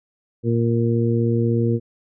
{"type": "harmonic tone", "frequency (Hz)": 116.54, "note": "A#2", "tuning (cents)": 0, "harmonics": [1, 2, 3, 4], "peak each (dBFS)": [-19, -22, -24, -25], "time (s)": [0.43, 1.8], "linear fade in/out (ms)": 50, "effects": []}